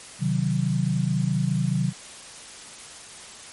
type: chord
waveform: sine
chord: C diminished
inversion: none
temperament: equal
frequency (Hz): 130.81 / 155.56 / 185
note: C3 / Eb3 / Gb3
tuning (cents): 0 / 0 / 0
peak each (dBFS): -25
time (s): 0.19-1.93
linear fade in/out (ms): 50
effects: white hiss -42 dBFS RMS until 3.52 s + MP3 48 kbps